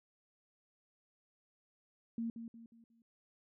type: tone with echo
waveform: sine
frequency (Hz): 230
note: A#3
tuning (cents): -23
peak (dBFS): -35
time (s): 2.18-2.3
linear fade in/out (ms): 2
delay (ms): 180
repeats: 4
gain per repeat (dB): -8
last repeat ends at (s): 3.02
effects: none